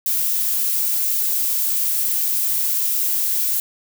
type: noise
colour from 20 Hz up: violet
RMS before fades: -20 dBFS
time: 0.06-3.6 s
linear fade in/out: 2 ms
effects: none